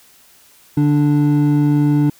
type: tone pair together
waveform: triangle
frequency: 146.47 / 293.7 Hz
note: D3 / D4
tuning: -4 / 0 cents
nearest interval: octave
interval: 1204 cents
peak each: -12 dBFS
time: 0.77-2.1 s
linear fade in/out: 5 ms
effects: white hiss -49 dBFS RMS until 2.19 s